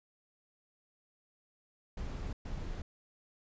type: noise bursts at uneven times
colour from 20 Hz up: brown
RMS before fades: -39 dBFS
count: 2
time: 1.97-2.33 / 2.45-2.82 s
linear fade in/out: 5 ms
effects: resampled to 16000 Hz